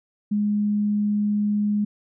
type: tone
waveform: sine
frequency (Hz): 207.7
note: G#3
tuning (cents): 0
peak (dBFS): -19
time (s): 0.31-1.85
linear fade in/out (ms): 10
effects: none